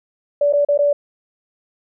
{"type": "tone with dropouts", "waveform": "sine", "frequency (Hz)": 578, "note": "D5", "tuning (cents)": -28, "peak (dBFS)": -12, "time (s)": [0.41, 0.93], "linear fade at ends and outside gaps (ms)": 5, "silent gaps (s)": [[0.526, 0.534], [0.649, 0.686], [0.776, 0.789]], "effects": []}